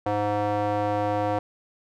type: tone with band-pass filter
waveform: square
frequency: 103.83 Hz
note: G#2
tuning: in tune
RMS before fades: -25 dBFS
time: 0.06-1.39 s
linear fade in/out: 5 ms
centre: 680 Hz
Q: 1.9
effects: none